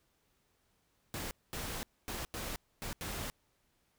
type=noise bursts at uneven times; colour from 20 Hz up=pink; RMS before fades=-40 dBFS; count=6; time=1.14-1.31 / 1.53-1.83 / 2.08-2.25 / 2.34-2.56 / 2.82-2.93 / 3.01-3.3 s; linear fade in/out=0 ms; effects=pink hiss -75 dBFS RMS until 3.98 s